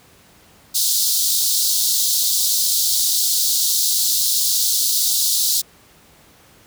pink high-pass noise, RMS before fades -18 dBFS, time 0.74-5.62 s, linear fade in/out 20 ms, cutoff 3800 Hz, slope 48 dB/octave, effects pink hiss -50 dBFS RMS until 6.66 s + high-pass 60 Hz 12 dB/octave

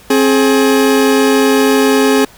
40% pulse tone pair together, 266.7 / 423 Hz, C4 / G#4, +33 / +32 cents, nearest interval minor sixth, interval 799 cents, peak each -10 dBFS, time 0.1-2.25 s, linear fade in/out 5 ms, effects pink hiss -41 dBFS RMS until 2.37 s

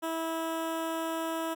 15% pulse tone with notch filter, 326.1 Hz, E4, 19 cents flat, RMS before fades -33 dBFS, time 0.02-1.55 s, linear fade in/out 20 ms, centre 4700 Hz, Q 1.2, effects none

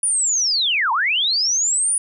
sine linear two-way sweep, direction down then up, 9770 to 861 to 9770 Hz, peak -16 dBFS, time 0.03-1.98 s, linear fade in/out 2 ms, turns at 0.92 s, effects none

